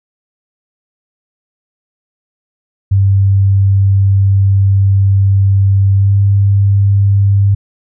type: tone with pitch glide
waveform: sine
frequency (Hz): 98 to 99.6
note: G2 to G2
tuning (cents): 0 to +28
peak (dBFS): -6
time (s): 2.91-7.55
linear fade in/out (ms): 10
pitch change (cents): +28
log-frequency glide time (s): 5.96-6.12
effects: none